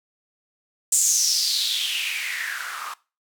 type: noise with band-pass filter sweep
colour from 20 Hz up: blue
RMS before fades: -24 dBFS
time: 0.92-2.94 s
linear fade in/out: 5 ms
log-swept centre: 7800 to 1100 Hz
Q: 6
effects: noise-tail reverb RT60 0.3 s tail -20 dB re dry